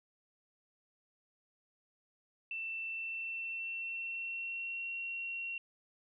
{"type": "tone with pitch glide", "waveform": "sine", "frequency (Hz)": [2675, 2736], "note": ["E7", "F7"], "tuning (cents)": [25, -36], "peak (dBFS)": -37, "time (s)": [2.51, 5.58], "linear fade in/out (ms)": 2, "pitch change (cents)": 39, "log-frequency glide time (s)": [2.87, 4.9], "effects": []}